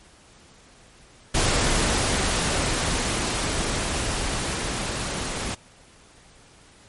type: noise with level ramp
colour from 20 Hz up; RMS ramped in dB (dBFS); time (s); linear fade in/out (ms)
pink; -21 to -29; 1.34-5.55; 10
effects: pink hiss -52 dBFS RMS until 6.88 s + MP3 48 kbps